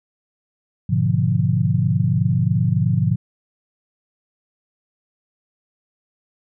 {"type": "chord", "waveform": "sine", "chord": "G# diminished seventh", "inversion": "none", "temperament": "equal", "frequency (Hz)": [103.83, 123.47, 146.83, 174.61], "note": ["G#2", "B2", "D3", "F3"], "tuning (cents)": [0, 0, 0, 0], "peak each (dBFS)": [-21, -20, -21, -21], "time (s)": [0.89, 3.16], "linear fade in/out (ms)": 10, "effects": []}